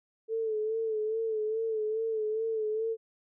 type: tone with vibrato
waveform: sine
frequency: 439.4 Hz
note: A4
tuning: 2 cents flat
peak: -28 dBFS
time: 0.28-2.97 s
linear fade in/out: 50 ms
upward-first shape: sine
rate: 2.4 Hz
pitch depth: 49 cents each way
effects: none